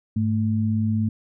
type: tone pair together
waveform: sine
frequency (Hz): 103.75 / 220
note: G#2 / A3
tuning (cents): -1 / 0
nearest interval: octave + minor second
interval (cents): 1301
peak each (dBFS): -22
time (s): 0.16-1.09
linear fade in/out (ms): 5
effects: none